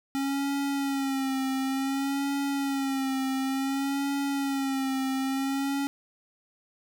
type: tone with vibrato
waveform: square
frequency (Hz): 272.4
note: C#4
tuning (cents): -30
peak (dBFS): -27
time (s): 0.15-5.87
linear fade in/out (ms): 0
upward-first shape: sine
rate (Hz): 0.56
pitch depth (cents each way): 45
effects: none